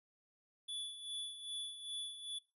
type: tone with tremolo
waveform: square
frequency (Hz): 3446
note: A7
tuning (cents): -37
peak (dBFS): -40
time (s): 0.68-2.39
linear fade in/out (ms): 10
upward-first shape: sine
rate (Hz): 2.5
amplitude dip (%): 65
effects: noise-tail reverb RT60 0.3 s tail -20 dB re dry + resampled to 32000 Hz